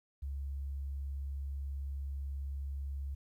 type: tone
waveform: sine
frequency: 69.2 Hz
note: C#2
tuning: 2 cents flat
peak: -36 dBFS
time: 0.22-3.15 s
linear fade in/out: 10 ms
effects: 12-bit